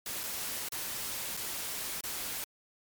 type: noise with dropouts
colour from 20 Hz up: white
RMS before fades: -37 dBFS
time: 0.06-2.44 s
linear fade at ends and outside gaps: 1 ms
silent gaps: 0.233-0.237 / 0.686-0.721 / 1.368-1.373 / 2.008-2.037 s
effects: MP3 96 kbps